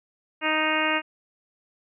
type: harmonic tone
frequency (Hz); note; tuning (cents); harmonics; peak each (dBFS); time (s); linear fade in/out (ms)
311.1; D#4; 0; 1 / 2 / 3 / 4 / 5 / 6 / 7 / 8 / 9; -30 / -30 / -30 / -30 / -30 / -30 / -30 / -30 / -30; 0.41-1.02; 50
effects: none